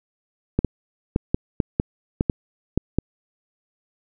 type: clicks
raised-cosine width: 3 ms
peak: -5 dBFS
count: 10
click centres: 0.59 / 0.647 / 1.161 / 1.345 / 1.602 / 1.799 / 2.209 / 2.298 / 2.776 / 2.986 s
effects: none